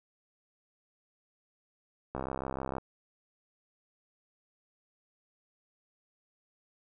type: click train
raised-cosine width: 1 ms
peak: -21 dBFS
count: 43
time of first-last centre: 2.15-2.783 s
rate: 66.4 Hz
effects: none